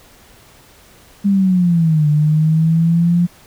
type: linear two-way sweep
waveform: sine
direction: down then up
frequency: 202.4 to 148.2 to 175.5 Hz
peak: -10 dBFS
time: 1.24-3.27 s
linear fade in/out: 20 ms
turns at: 2.08 s
effects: pink hiss -46 dBFS RMS until 3.46 s